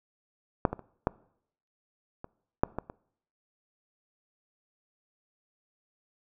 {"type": "clicks", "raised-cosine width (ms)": 1, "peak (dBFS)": [-7, -18, -30, -10, -26, -7, -17, -26], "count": 8, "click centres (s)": [0.652, 0.73, 0.793, 1.071, 2.244, 2.635, 2.786, 2.899], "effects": ["noise-tail reverb RT60 0.7 s tail -23 dB re dry"]}